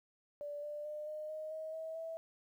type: tone with pitch steps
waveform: sine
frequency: 583 / 592.5 / 602.2 / 612 / 622 / 632.1 / 642.4 / 652.9 Hz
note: D5 / D5 / D5 / D#5 / D#5 / D#5 / E5 / E5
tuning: -13 / +15 / +43 / -29 / -1 / +27 / -45 / -17 cents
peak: -40 dBFS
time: 0.41-2.17 s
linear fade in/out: 0 ms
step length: 220 ms
effects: 12-bit